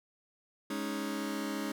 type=chord; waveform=sawtooth; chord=Ab suspended fourth; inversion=none; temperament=just; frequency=207.7 / 276.9 / 311.5 Hz; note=Ab3 / Db4 / Eb4; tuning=0 / -2 / +2 cents; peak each=-34 dBFS; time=0.7-1.72 s; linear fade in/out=5 ms; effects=none